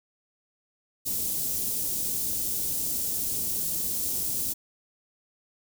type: band-stop noise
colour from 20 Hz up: white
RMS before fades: -29 dBFS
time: 1.05-4.54 s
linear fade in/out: 20 ms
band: 330 to 7000 Hz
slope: 12 dB/octave
effects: none